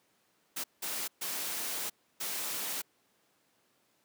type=noise bursts at uneven times; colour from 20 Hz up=white; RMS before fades=-36 dBFS; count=4; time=0.56-0.64 / 0.82-1.08 / 1.21-1.9 / 2.2-2.82 s; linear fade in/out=10 ms; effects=pink hiss -71 dBFS RMS until 4.04 s + high-pass 200 Hz 12 dB/octave